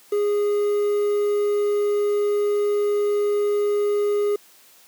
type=tone with quantisation; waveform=triangle; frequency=412.2 Hz; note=G#4; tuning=13 cents flat; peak=-16 dBFS; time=0.12-4.36 s; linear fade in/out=5 ms; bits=7; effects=white hiss -52 dBFS RMS until 4.87 s + high-pass 200 Hz 12 dB/octave